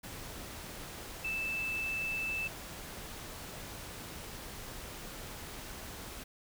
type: tone in noise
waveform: sine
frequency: 2637 Hz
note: E7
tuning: in tune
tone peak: -33 dBFS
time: 1.24-2.48 s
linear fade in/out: 10 ms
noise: pink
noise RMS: -45 dBFS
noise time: 0.03-6.24 s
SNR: +9 dB
effects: none